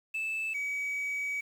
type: tone pair in turn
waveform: sine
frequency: 2630 / 2272 Hz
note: E7 / C#7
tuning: -5 / +42 cents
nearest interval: minor third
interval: 253 cents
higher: first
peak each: -28 dBFS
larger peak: neither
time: 0.14-0.54 / 0.54-1.41 s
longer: second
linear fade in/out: 10 ms
effects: tanh soft clip ceiling -30 dBFS + 9-bit